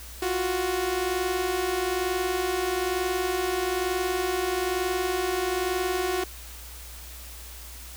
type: tone pair together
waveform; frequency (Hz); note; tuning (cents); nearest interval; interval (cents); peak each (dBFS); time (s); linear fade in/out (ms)
sawtooth; 348.3 / 369.4; F4 / F#4; -5 / -3; minor second; 102; -27 / -22; 0.22-6.24; 5
effects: added 60 Hz sine -42 dBFS peak until 7.96 s + white hiss -44 dBFS RMS until 7.96 s